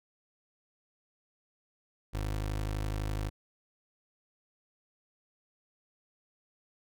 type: tone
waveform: 25% pulse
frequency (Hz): 51.91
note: G#1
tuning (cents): 0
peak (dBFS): -28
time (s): 2.13-3.3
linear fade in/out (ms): 20
effects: none